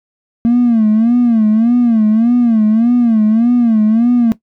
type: tone with vibrato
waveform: triangle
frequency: 228.5 Hz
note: A#3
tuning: 34 cents flat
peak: -4 dBFS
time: 0.45-4.32 s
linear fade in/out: 0 ms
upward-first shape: sine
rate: 1.7 Hz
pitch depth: 120 cents each way
effects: noise-tail reverb RT60 0.1 s tail -17 dB re dry + tanh soft clip ceiling -4 dBFS